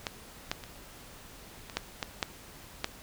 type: clicks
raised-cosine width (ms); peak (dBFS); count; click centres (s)
0.2; -14 / -12 / -25 / -24 / -11 / -14 / -10 / -11; 8; 0.068 / 0.515 / 0.638 / 1.698 / 1.77 / 2.028 / 2.228 / 2.844
effects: pink hiss -50 dBFS RMS until 3.02 s